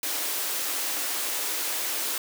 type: high-pass noise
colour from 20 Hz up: white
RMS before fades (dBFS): -29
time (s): 0.03-2.18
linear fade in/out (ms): 2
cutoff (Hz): 260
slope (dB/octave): 96
effects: none